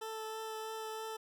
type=tone with vibrato; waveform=20% pulse; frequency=440 Hz; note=A4; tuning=in tune; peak=-35 dBFS; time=0.01-1.17 s; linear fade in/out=10 ms; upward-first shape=triangle; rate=3.1 Hz; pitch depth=12 cents each way; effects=none